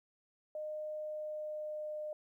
sine tone with pitch glide, 612 to 607.4 Hz, D#5 to D#5, -29 to -42 cents, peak -38 dBFS, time 0.55-2.13 s, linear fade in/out 2 ms, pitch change -13 cents, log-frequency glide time 0.96-2 s, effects 13-bit

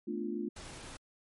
sine chord, B half-diminished seventh, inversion third, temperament equal, 220 / 246.9 / 293.7 / 349.2 Hz, A3 / B3 / D4 / F4, 0 / 0 / 0 / 0 cents, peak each -38 / -42 / -40 / -38 dBFS, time 0.07-0.49 s, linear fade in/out 10 ms
pink noise, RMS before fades -47 dBFS, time 0.56-0.97 s, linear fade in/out 5 ms
effects MP3 48 kbps

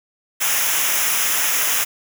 white noise with comb filter, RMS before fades -19 dBFS, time 0.4-1.85 s, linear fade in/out 20 ms, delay 0.23 ms, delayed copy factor -0.75, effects none

